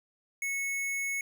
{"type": "tone", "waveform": "square", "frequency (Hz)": 2200, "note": "C#7", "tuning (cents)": -14, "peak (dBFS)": -31, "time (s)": [0.42, 1.21], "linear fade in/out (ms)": 2, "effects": []}